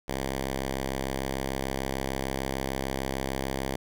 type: tone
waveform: 5% pulse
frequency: 66.7 Hz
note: C2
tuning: 34 cents sharp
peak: -18 dBFS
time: 0.08-3.76 s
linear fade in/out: 5 ms
effects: none